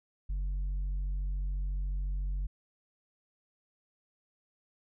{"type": "tone with tanh clipping", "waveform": "triangle", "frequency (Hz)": 47.02, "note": "F#1", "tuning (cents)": 29, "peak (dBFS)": -31, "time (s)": [0.29, 2.47], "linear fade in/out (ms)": 10, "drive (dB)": 8, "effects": []}